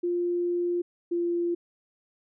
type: tone pair in turn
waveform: sine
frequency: 350 / 345 Hz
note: F4 / F4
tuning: +4 / -21 cents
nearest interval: unison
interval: 25 cents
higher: first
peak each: -24 dBFS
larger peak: neither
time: 0.03-0.82 / 1.11-1.55 s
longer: first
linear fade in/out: 10 ms
effects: none